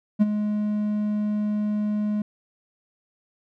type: tone with ADSR envelope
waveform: triangle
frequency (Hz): 209.9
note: G#3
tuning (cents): +19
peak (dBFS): -10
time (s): 0.19-2.22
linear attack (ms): 28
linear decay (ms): 27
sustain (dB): -10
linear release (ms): 3
effects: none